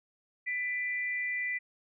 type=tone pair together; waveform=sine; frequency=1990.4 / 2367 Hz; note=B6 / D7; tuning=+13 / +13 cents; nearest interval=minor third; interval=300 cents; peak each=-31 / -38 dBFS; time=0.46-1.59 s; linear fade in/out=20 ms; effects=none